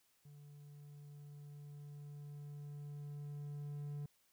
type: tone with level ramp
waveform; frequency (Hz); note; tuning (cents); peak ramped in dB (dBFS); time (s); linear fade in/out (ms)
triangle; 145.4; D3; -17; -53 to -39; 0.25-4.06; 5
effects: white hiss -75 dBFS RMS until 4.32 s